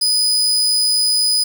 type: tone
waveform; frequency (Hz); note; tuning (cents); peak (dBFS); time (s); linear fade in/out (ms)
35% pulse; 4978; D#8; 0; -12; 0.01-1.44; 10
effects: 7-bit

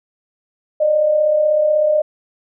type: tone pair together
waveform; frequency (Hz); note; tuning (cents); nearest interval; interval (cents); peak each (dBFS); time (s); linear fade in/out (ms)
sine; 573.8 / 610; D5 / D#5; -40 / -34; minor second; 106; -22 / -12; 0.8-2.02; 10
effects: none

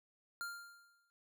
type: tone with exponential decay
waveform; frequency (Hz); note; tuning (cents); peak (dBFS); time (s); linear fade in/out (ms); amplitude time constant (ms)
square; 1396.9; F6; 0; -39; 0.41-1.1; 0; 150
effects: none

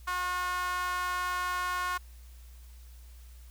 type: tone with high-pass filter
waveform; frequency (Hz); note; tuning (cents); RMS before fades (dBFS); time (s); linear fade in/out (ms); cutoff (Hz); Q
sawtooth; 360.9; F#4; -43; -32; 0.07-1.98; 10; 1200; 7
effects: added 60 Hz sine -47 dBFS peak until 3.5 s + white hiss -61 dBFS RMS until 3.5 s

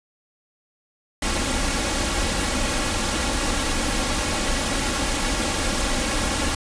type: noise with comb filter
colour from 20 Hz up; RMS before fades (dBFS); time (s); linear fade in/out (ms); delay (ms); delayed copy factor
pink; -23; 1.22-6.55; 5; 3.6; +0.6
effects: resampled to 22050 Hz

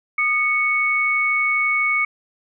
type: tone pair together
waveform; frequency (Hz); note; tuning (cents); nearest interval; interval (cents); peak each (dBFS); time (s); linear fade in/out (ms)
sine; 1226.4 / 2217; D#6 / C#7; -25 / 0; minor seventh; 1025; -24 / -17; 0.18-2.05; 5
effects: none

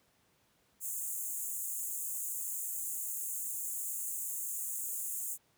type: high-pass noise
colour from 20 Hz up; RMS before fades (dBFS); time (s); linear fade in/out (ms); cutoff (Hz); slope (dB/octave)
pink; -38; 0.8-5.38; 50; 6700; 96
effects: pink hiss -71 dBFS RMS until 5.57 s + high-pass 80 Hz 12 dB/octave

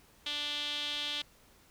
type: tone with band-pass filter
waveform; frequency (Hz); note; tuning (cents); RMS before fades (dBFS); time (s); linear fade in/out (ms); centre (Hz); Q
sawtooth; 293.7; D4; 0; -36; 0.26-1.22; 5; 3400; 5.6
effects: pink hiss -62 dBFS RMS until 1.7 s

